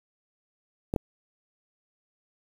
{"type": "clicks", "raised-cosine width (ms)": 2, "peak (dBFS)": [-14, -10], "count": 2, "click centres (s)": [0.939, 0.962], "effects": ["7-bit"]}